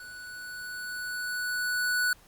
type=tone with level ramp; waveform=square; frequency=1479 Hz; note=F#6; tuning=1 cent flat; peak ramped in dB=-43 to -24 dBFS; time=0-2.13 s; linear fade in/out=2 ms; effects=pink hiss -58 dBFS RMS until 2.27 s + Opus 48 kbps